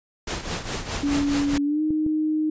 pink noise with tremolo, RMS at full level -26 dBFS, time 0.27-1.58 s, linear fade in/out 5 ms, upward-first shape triangle, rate 4.8 Hz, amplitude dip 75%
sine tone with pitch glide, 285.3 to 309.3 Hz, C#4 to D#4, +50 to -10 cents, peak -20 dBFS, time 1.03-2.5 s, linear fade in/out 5 ms, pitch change +140 cents, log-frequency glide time 1.63-1.82 s
clicks, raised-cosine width 3 ms, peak -20 dBFS, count 3, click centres 1.535 / 1.906 / 2.064 s
effects resampled to 16000 Hz

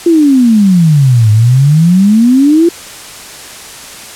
sine exponential two-way sweep, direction down then up, 349.2 to 104.8 to 349.2 Hz, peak -3 dBFS, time 0.06-2.69 s, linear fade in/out 5 ms, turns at 1.31 s, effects white hiss -28 dBFS RMS until 4.15 s + low-pass 10000 Hz 12 dB/octave

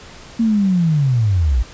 sine linear sweep, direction down, 233.1 to 53 Hz, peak -12 dBFS, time 0.39-1.63 s, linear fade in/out 10 ms, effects pink hiss -39 dBFS RMS until 1.73 s + resampled to 16000 Hz

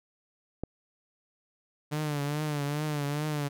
click, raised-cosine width 2 ms, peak -19 dBFS, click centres 0.636 s
sawtooth tone with vibrato, 147.8 Hz, D3, 11 cents sharp, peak -25 dBFS, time 1.91-3.49 s, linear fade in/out 20 ms, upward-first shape triangle, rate 2.4 Hz, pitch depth 77 cents each way
effects none

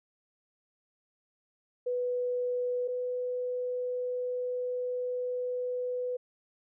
sine tone pair in turn, 494 / 497.4 Hz, B4 / B4, 0 / +12 cents, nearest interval unison, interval 12 cents, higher second, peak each -28 / -30 dBFS, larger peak first, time 1.86-2.88 / 2.88-6.17 s, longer second, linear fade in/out 10 ms, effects none

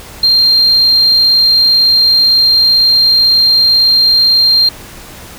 sine tone, 4186 Hz, C8, in tune, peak -4 dBFS, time 0.23-4.69 s, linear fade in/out 5 ms, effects tanh soft clip ceiling -2 dBFS + pink hiss -32 dBFS RMS until 5.38 s

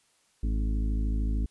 harmonic tone, 53.3 Hz, G#1, 46 cents sharp, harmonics 1 / 2 / 3 / 4 / 5 / 6 / 8, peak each -25 / -39 / -46 / -38 / -39 / -45 / -52 dBFS, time 0.43-1.46 s, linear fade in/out 5 ms, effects white hiss -67 dBFS RMS until 1.5 s + resampled to 24000 Hz

